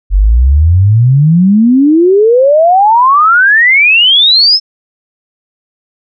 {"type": "exponential sweep", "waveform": "sine", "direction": "up", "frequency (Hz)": [44.83, 5330], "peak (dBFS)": -3, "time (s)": [0.1, 4.6], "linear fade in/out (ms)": 50, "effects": []}